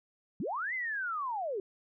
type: linear two-way sweep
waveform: sine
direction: up then down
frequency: 140 to 2093 to 364.8 Hz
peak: -32 dBFS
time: 0.4-1.6 s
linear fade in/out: 2 ms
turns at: 0.74 s
effects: none